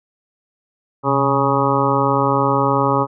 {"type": "harmonic tone with a mistuned harmonic", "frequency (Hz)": 138.59, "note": "C#3", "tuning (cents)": 0, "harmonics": [1, 2, 3, 4, 6, 7, 8, 9], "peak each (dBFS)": [-22, -22, -22, -22, -22, -22, -22, -22], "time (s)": [1.03, 3.07], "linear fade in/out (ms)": 50, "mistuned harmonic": 1, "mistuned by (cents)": -100, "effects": []}